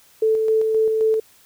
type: tone with tremolo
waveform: sine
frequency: 440 Hz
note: A4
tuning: in tune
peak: -14 dBFS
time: 0.22-1.2 s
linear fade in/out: 5 ms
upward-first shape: square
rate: 3.8 Hz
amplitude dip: 30%
effects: white hiss -53 dBFS RMS until 1.45 s

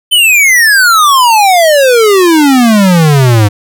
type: exponential sweep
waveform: square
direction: down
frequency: 3092 to 100.5 Hz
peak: -4 dBFS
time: 0.11-3.49 s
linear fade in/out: 20 ms
effects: none

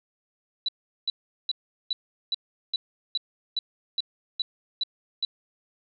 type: tone bursts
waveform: sine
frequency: 3950 Hz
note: B7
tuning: in tune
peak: -23 dBFS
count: 12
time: 0.66-5.25 s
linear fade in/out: 2 ms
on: 25 ms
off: 390 ms
effects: none

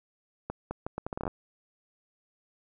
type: accelerating click train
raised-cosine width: 1 ms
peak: -19 dBFS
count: 12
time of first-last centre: 0.5-1.278 s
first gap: 210 ms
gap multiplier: 0.74
effects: none

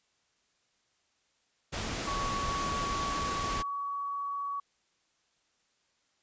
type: noise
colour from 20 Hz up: pink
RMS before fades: -35 dBFS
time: 1.72-3.63 s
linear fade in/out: 20 ms
type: tone with pitch glide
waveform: sine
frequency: 1121 to 1128.8 Hz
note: C#6 to C#6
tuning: +19 to +31 cents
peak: -32 dBFS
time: 2.07-4.6 s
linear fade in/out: 5 ms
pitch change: +12 cents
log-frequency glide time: 2.27-3.25 s
effects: white hiss -73 dBFS RMS until 6.22 s + resampled to 16000 Hz

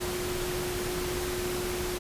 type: tone in noise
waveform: sine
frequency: 360.1 Hz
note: F#4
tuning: 47 cents flat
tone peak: -32 dBFS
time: 0-1.99 s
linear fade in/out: 20 ms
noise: pink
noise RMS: -34 dBFS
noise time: 0-1.99 s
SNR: -1 dB
effects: resampled to 32000 Hz

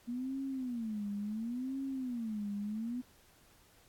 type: tone with vibrato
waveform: sine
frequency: 234.5 Hz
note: A#3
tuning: 11 cents sharp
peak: -35 dBFS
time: 0.07-3.02 s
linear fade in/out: 20 ms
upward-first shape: sine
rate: 0.71 Hz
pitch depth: 250 cents each way
effects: pink hiss -64 dBFS RMS until 3.88 s + AAC 64 kbps

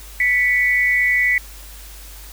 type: tone pair together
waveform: sine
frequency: 1975.5 / 2226 Hz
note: B6 / C#7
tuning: 0 / +7 cents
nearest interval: major second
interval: 207 cents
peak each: -15 / -19 dBFS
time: 0.2-1.38 s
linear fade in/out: 2 ms
effects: added 50 Hz sine -37 dBFS peak until 2.32 s + white hiss -41 dBFS RMS until 2.32 s

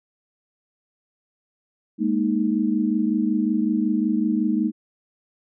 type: chord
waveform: sine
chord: Ab suspended second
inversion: none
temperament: equal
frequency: 207.7 / 233.1 / 311.1 Hz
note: Ab3 / Bb3 / Eb4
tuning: 0 / 0 / 0 cents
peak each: -23 dBFS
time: 1.98-4.72 s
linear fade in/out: 50 ms
effects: none

